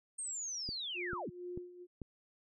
sine linear sweep, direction down, 8650 to 87.31 Hz, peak -38 dBFS, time 0.18-1.3 s, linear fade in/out 10 ms
click train, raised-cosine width 3 ms, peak -30 dBFS, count 4, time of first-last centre 0.69-2.017 s, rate 2.26 Hz
sine tone with tremolo, 356.1 Hz, F4, 34 cents sharp, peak -40 dBFS, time 0.94-1.87 s, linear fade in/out 50 ms, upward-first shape sine, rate 2.2 Hz, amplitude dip 75%
effects none

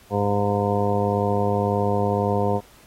harmonic tone, 101.9 Hz, G#2, 32 cents flat, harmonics 1 / 2 / 3 / 4 / 5 / 6 / 7 / 9 / 10, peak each -25 / -26 / -33 / -26 / -25 / -36 / -27 / -28 / -37 dBFS, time 0.1-2.61 s, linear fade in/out 50 ms, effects pink hiss -52 dBFS RMS until 2.86 s + AAC 48 kbps

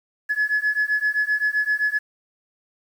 sine beating tone pair, 1700 / 1707.7 Hz, G#6 / G#6, +40 / +48 cents, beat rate 7.7 Hz, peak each -21 dBFS, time 0.29-1.99 s, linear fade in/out 20 ms, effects tanh soft clip ceiling -14 dBFS + 8-bit

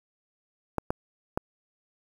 clicks, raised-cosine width 1 ms, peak -12 dBFS, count 3, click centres 0.783 / 0.905 / 1.375 s, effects 7-bit

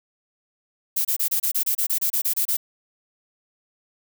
violet noise bursts, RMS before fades -22 dBFS, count 14, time 0.96-2.57 s, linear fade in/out 10 ms, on 89 ms, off 28 ms, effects none

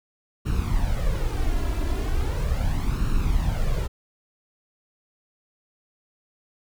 brown noise with flanger, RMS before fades -23 dBFS, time 0.45-3.88 s, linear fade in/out 20 ms, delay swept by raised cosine 0.72 to 3.02 ms, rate 0.38 Hz, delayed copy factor +0.65, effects none

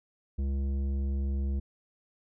sine tone with tanh clipping, 68.5 Hz, C#2, 20 cents flat, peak -29 dBFS, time 0.38-1.6 s, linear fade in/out 10 ms, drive 11 dB, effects none

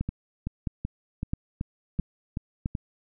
two click trains, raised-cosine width 5 ms, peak -17 / -15 dBFS, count 8 / 5, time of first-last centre 0.09-2.752 / 0.01-2.659 s, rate 2.63 / 1.51 Hz, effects none

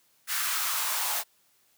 white noise with high-pass filter sweep, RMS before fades -29 dBFS, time 0.27-1.24 s, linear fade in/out 50 ms, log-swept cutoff 1500 to 740 Hz, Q 2.3, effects white hiss -66 dBFS RMS until 1.77 s + high-pass 80 Hz 12 dB/octave

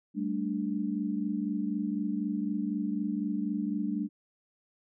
sine chord, G suspended second, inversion none, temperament equal, 196 / 220 / 293.7 Hz, G3 / A3 / D4, 0 / 0 / 0 cents, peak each -33 dBFS, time 0.14-4.09 s, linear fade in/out 50 ms, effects none

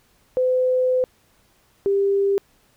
sine tone pair in turn, 509 / 396.7 Hz, C5 / G4, -48 / +21 cents, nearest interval major third, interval 431 cents, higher first, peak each -16 dBFS, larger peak neither, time 0.37-1.04 / 1.86-2.38 s, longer first, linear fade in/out 0 ms, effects pink hiss -60 dBFS RMS until 2.76 s

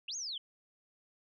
sine linear two-way sweep, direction up then down, 2486 to 6770 to 2966 Hz, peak -37 dBFS, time 0.08-0.38 s, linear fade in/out 5 ms, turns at 0.16 s, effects none

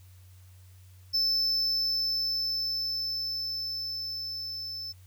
triangle tone with level ramp, 5274 Hz, E8, in tune, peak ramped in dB -22 to -34 dBFS, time 1.13-4.93 s, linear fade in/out 20 ms, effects added 92 Hz sine -50 dBFS peak until 5.06 s + white hiss -63 dBFS RMS until 5.06 s

